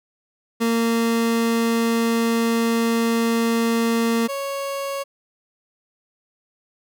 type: tone pair in turn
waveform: 30% pulse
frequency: 230 / 553.9 Hz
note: A#3 / C#5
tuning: -23 / -1 cents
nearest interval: octave + minor third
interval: 1522 cents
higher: second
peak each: -15 / -22 dBFS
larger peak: first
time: 0.6-4.28 / 4.28-5.04 s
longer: first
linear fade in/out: 20 ms
effects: none